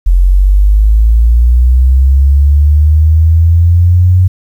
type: linear sweep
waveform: sine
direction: up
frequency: 43.26 to 92.5 Hz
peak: -3 dBFS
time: 0.06-4.28 s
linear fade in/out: 10 ms
effects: 7-bit